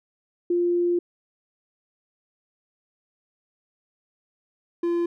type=tone pair in turn; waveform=sine / triangle; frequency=349.2 / 343.4 Hz; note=F4 / F4; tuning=0 / -29 cents; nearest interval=unison; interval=29 cents; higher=first; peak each=-19 dBFS; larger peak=neither; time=0.5-0.99 / 4.83-5.06 s; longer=first; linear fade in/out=5 ms; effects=none